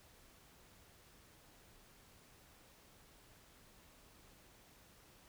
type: silence
effects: pink hiss -64 dBFS RMS until 5.28 s